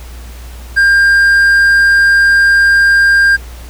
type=tone with hard clipping; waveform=triangle; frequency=1600 Hz; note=G6; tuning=35 cents sharp; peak=-6 dBFS; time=0.76-3.37 s; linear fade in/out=20 ms; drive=6 dB; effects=added 60 Hz sine -27 dBFS peak until 3.69 s + pink hiss -37 dBFS RMS until 3.69 s